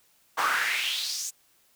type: noise with high-pass filter sweep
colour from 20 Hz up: brown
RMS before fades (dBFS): -28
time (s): 0.37-1.31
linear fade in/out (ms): 20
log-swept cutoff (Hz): 1000 to 7300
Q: 3.9
effects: white hiss -64 dBFS RMS until 1.75 s